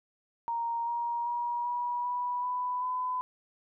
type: tone with pitch steps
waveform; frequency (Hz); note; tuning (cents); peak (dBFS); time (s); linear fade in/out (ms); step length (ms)
sine; 932.3 / 944.2 / 956.3 / 968.5 / 980.9 / 993.5 / 1006.2; A#5 / A#5 / A#5 / B5 / B5 / B5 / B5; 0 / +22 / +44 / -34 / -12 / +10 / +32; -29; 0.48-3.21; 0; 390
effects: none